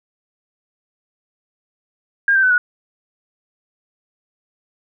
sine tone with pitch steps, 1612 / 1559.8 / 1509.3 / 1460.4 Hz, G6 / G6 / F#6 / F#6, +48 / -9 / +34 / -23 cents, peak -11 dBFS, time 2.28-2.58 s, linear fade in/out 2 ms, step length 75 ms, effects none

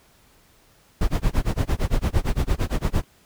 brown noise with tremolo, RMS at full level -18 dBFS, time 1.01-3.04 s, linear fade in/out 2 ms, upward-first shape sine, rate 8.8 Hz, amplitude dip 100%, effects pink hiss -57 dBFS RMS until 3.25 s

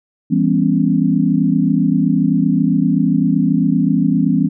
sine chord, C# half-diminished seventh, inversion first, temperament just, 166.31 / 199.57 / 249.5 / 277.2 Hz, E3 / G3 / B3 / C#4, +16 / +31 / +18 / 0 cents, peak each -17 dBFS, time 0.3-4.49 s, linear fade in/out 20 ms, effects none

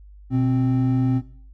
triangle tone pair together, 123.62 / 261.6 Hz, B2 / C4, +2 / 0 cents, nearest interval octave + minor second, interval 1298 cents, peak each -18 dBFS, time 0.3-1.22 s, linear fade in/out 50 ms, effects noise-tail reverb RT60 0.5 s tail -17 dB re dry + added 50 Hz sine -42 dBFS peak until 1.53 s

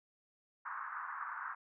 pink band-pass noise, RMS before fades -43 dBFS, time 0.65-1.55 s, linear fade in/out 10 ms, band 1000 to 1600 Hz, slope 48 dB/octave, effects none

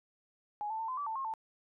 sine tone with pitch steps, 834 / 882 / 897 / 1026 / 1155 / 887 / 1074 / 887 Hz, G#5 / A5 / A5 / C6 / D6 / A5 / C6 / A5, +7 / +4 / +33 / -34 / -29 / +14 / +45 / +14 cents, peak -34 dBFS, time 0.61-1.338 s, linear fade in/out 0 ms, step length 91 ms, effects none

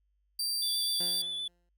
sawtooth tone, 4693 Hz, D8, 2 cents flat, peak -27 dBFS, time 0.39-1.22 s, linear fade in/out 5 ms
triangle tone with vibrato, 3472 Hz, A7, 24 cents flat, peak -32 dBFS, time 0.62-1.48 s, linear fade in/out 5 ms, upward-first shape sine, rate 7.8 Hz, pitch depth 15 cents each way
15% pulse tone with exponential decay, 174.61 Hz, F3, in tune, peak -34 dBFS, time 1-1.69 s, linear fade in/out 2 ms, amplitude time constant 150 ms
effects added 50 Hz sine -70 dBFS peak until 1.77 s

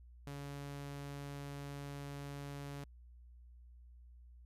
sawtooth tone, 141.7 Hz, C#3, 38 cents sharp, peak -40 dBFS, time 0.27-2.84 s, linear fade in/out 0 ms, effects added 60 Hz sine -55 dBFS peak until 4.45 s + resampled to 32000 Hz

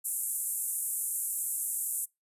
white band-pass noise, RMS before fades -33 dBFS, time 0.04-2.06 s, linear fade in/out 20 ms, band 7900 to 13000 Hz, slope 48 dB/octave, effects noise-tail reverb RT60 0.2 s tail -25 dB re dry + resampled to 32000 Hz

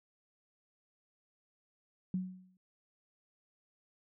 sine tone with exponential decay, 185 Hz, F#3, in tune, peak -29 dBFS, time 2.14-2.57 s, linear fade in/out 2 ms, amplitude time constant 92 ms, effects none

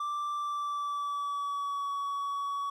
triangle tone with pitch glide, 1174.7 to 1128.2 Hz, D6 to C#6, 0 to +30 cents, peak -29 dBFS, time 0-2.7 s, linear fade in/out 5 ms, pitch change -70 cents, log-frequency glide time 0.35-1.9 s, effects none

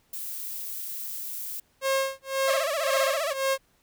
violet noise, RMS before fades -35 dBFS, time 0.13-1.6 s, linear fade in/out 5 ms
sawtooth tone with tremolo, 538 Hz, C5, 48 cents sharp, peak -18 dBFS, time 1.81-3.58 s, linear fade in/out 50 ms, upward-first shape sine, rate 1.9 Hz, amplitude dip 100%
sawtooth tone with vibrato, 610 Hz, D#5, 34 cents flat, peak -22 dBFS, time 2.47-3.34 s, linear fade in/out 20 ms, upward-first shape sine, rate 15 Hz, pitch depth 170 cents each way
effects pink hiss -66 dBFS RMS until 3.82 s

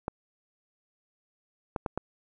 clicks, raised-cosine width 1 ms, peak -16 dBFS, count 4, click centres 0.081 / 1.762 / 1.862 / 1.976 s, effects none

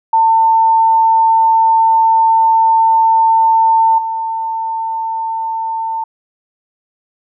sine tone with level steps, 898 Hz, A5, 35 cents sharp, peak -7 / -16 dBFS, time 0.13-6.04 s, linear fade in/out 5 ms, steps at 3.98 s, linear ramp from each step 5 ms, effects none

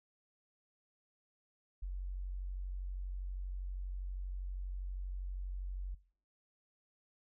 sine tone, 46.25 Hz, F#1, in tune, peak -37 dBFS, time 1.82-5.95 s, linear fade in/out 10 ms, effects noise-tail reverb RT60 0.5 s tail -21 dB re dry

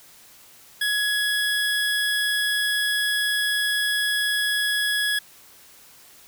25% pulse tone, 1677 Hz, G#6, 16 cents sharp, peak -17 dBFS, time 0.81-5.19 s, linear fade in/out 5 ms, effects white hiss -50 dBFS RMS until 6.27 s

